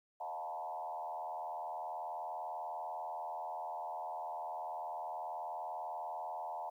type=tone with frequency modulation; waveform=sine; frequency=795 Hz; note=G5; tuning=24 cents sharp; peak=-39 dBFS; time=0.2-6.7 s; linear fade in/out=10 ms; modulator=80.3 Hz; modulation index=2; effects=12-bit